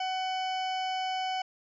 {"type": "harmonic tone with a mistuned harmonic", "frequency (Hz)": 750, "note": "F#5", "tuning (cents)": 23, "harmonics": [1, 2, 3, 4, 6, 7, 8, 9], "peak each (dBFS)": [-30, -44, -41, -39, -51, -46, -56, -57], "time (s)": [0, 1.42], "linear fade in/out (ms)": 5, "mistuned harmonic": 7, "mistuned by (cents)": -22, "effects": []}